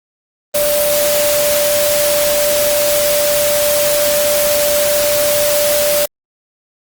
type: tone in noise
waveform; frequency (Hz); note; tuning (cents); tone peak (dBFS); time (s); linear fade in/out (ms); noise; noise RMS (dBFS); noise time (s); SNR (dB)
sine; 587.3; D5; 0; -13; 0.54-6.06; 10; white; -17; 0.54-6.06; +1
effects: Opus 24 kbps